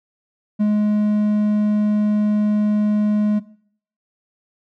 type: tone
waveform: triangle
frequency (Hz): 210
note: G#3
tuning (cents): +19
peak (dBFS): -12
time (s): 0.59-3.4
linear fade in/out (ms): 20
effects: noise-tail reverb RT60 0.6 s tail -19 dB re dry